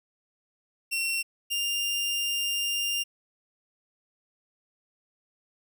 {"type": "tone pair in turn", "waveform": "sawtooth", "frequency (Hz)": [2724, 2799], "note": ["F7", "F7"], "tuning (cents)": [-44, 3], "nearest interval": "unison", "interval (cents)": 47, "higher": "second", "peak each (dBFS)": -23, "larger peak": "neither", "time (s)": [[0.91, 1.23], [1.5, 3.04]], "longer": "second", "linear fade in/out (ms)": 20, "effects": []}